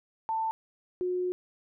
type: tone pair in turn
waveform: sine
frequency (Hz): 890 / 362.3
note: A5 / F#4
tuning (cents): +20 / -36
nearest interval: octave + major third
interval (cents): 1556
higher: first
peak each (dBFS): -27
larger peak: neither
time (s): 0.29-0.51 / 1.01-1.32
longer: second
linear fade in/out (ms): 0
effects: none